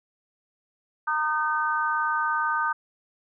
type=harmonic tone; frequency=306.4 Hz; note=D#4; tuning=27 cents flat; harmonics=3 / 4 / 5; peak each=-28 / -26 / -27 dBFS; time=1.07-2.73 s; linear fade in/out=10 ms; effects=none